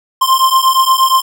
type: beating tone pair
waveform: square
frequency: 1046.5 / 1055 Hz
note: C6 / C6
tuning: 0 / +14 cents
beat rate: 8.5 Hz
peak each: -12 dBFS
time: 0.21-1.22 s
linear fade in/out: 10 ms
effects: none